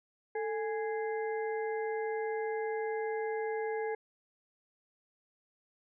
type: harmonic tone with a mistuned harmonic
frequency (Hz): 415.3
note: G#4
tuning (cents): 0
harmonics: 1 / 2 / 4 / 5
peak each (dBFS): -33 / -39 / -45 / -47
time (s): 0.35-3.95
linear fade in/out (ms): 5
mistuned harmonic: 1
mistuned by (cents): +110
effects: none